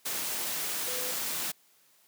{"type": "tone in noise", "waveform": "sine", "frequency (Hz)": 501, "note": "B4", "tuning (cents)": 25, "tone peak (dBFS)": -40, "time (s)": [0.87, 1.12], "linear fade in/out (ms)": 10, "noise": "white", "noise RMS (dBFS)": -33, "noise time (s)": [0.05, 1.52], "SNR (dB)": -10, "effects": ["white hiss -64 dBFS RMS until 2.07 s", "high-pass 150 Hz 12 dB/octave"]}